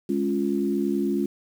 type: chord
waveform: sine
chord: Db major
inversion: second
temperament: equal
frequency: 207.7 / 277.2 / 349.2 Hz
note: Ab3 / Db4 / F4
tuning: 0 / 0 / 0 cents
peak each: -26 dBFS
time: 0.09-1.26 s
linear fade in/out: 5 ms
effects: 8-bit